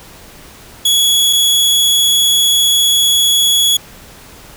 sawtooth tone pair in turn, 3365 / 3365 Hz, G#7 / G#7, +22 / +22 cents, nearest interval unison, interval 0 cents, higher neither, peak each -6 dBFS, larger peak neither, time 0.85-1.33 / 1.33-3.77 s, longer second, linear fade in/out 5 ms, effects pink hiss -38 dBFS RMS until 4.56 s

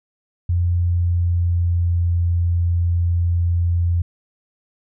sine tone with pitch glide, 87.31 to 86.26 Hz, F2 to F2, 0 to -21 cents, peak -15 dBFS, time 0.49-4.02 s, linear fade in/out 5 ms, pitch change -21 cents, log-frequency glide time 0.74-2.13 s, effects none

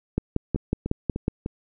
two click trains, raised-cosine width 3 ms, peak -9 / -15 dBFS, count 7 / 4, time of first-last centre 0.18-1.281 / 0.56-1.461 s, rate 5.45 / 3.33 Hz, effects none

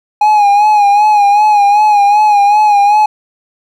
triangle tone with vibrato, 829 Hz, G#5, 3 cents flat, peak -3 dBFS, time 0.21-3.06 s, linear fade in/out 5 ms, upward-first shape sine, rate 2.6 Hz, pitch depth 52 cents each way, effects none

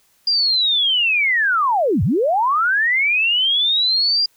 sine linear two-way sweep, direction down then up, 4858 to 78 to 4858 Hz, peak -14 dBFS, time 0.27-4.26 s, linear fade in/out 5 ms, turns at 2.03 s, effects white hiss -59 dBFS RMS until 4.36 s

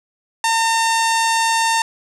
sawtooth tone with low-pass filter, 908 Hz, A#5, 46 cents flat, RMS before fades -17 dBFS, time 0.44-1.82 s, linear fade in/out 2 ms, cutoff 8400 Hz, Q 1.6, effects none

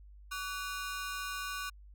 sawtooth ring-modulated tone, 1315 Hz, E6, 5 cents flat, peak -30 dBFS, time 0.31-1.7 s, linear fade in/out 10 ms, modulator 173 Hz, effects added 50 Hz sine -51 dBFS peak until 1.94 s

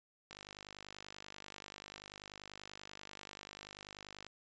click train, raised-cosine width 0.2 ms, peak -30 dBFS, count 200, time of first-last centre 0.31-4.266 s, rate 50.3 Hz, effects resampled to 16000 Hz

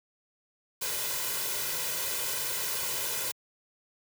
white noise with comb filter, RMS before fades -32 dBFS, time 0.81-3.32 s, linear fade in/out 10 ms, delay 2 ms, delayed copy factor +0.75, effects high-pass 100 Hz 12 dB/octave

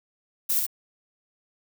violet noise with echo, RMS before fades -24 dBFS, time 0.49-0.6 s, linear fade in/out 10 ms, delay 66 ms, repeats 1, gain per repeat -3 dB, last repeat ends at 0.666 s, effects none

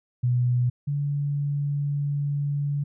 sine tone pair in turn, 123.47 / 143.52 Hz, B2 / D3, 0 / -40 cents, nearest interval minor third, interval 260 cents, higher second, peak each -19 / -23 dBFS, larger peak first, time 0.23-0.7 / 0.87-2.84 s, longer second, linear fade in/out 10 ms, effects none

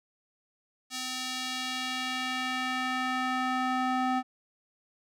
square tone with band-pass filter sweep, 256.4 Hz, C4, 35 cents flat, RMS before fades -31 dBFS, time 0.9-4.23 s, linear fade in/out 50 ms, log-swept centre 5400 to 880 Hz, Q 0.99, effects none

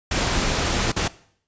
pink noise with dropouts, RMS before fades -22 dBFS, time 0.11-1.08 s, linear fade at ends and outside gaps 5 ms, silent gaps 0.919-0.962 s, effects noise-tail reverb RT60 0.6 s tail -19 dB re dry + resampled to 16000 Hz

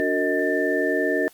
sine tone cluster, 290.2 / 368.1 / 456.3 / 626 / 1781 Hz, D4 / F#4 / A#4 / D#5 / A6, -21 / -9 / -37 / +10 / +21 cents, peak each -26 dBFS, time 0-1.28 s, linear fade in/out 0 ms, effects white hiss -53 dBFS RMS until 1.33 s + Opus 32 kbps

